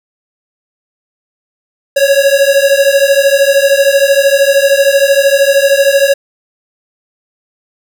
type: beating tone pair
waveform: square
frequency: 548 / 561 Hz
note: C#5 / C#5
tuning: -20 / +21 cents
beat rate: 13 Hz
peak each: -10 dBFS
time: 1.96-6.14 s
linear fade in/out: 10 ms
effects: none